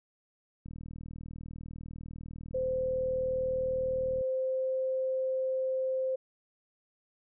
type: click train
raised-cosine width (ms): 5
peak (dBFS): -32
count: 143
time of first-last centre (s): 0.66-4.21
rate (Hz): 40
type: tone with pitch glide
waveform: sine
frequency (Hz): 517 to 522.4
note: C5 to C5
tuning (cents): -21 to -3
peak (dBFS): -28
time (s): 2.54-6.16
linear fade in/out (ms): 10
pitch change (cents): +18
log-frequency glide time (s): 3.2-4.75
effects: none